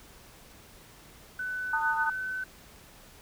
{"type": "tone with pitch glide", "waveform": "sine", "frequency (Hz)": [1500, 1517.4], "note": ["F#6", "F#6"], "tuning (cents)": [23, 43], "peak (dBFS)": -31, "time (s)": [1.39, 2.44], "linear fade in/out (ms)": 5, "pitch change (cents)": 20, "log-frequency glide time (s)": [1.97, 2.14]}
{"type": "chord", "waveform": "sine", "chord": "D# diminished", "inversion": "second", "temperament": "just", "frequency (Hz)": [896, 1244.5, 1493.4], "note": ["A5", "D#6", "F#6"], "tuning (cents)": [31, 0, 16], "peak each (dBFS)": [-29, -34, -30], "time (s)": [1.73, 2.1], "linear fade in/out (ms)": 5}
{"effects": ["pink hiss -53 dBFS RMS until 3.21 s"]}